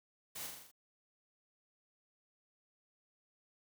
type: noise with echo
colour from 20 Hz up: white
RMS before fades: -45 dBFS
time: 0.35-0.47 s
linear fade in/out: 10 ms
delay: 41 ms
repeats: 6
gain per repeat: -3 dB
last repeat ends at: 0.716 s
effects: none